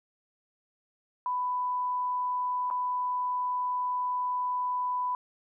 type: tone with dropouts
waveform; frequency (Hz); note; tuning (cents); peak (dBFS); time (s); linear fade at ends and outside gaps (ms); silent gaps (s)
sine; 995; B5; +13; -27; 1.26-5.15; 1; 2.702-2.71
effects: none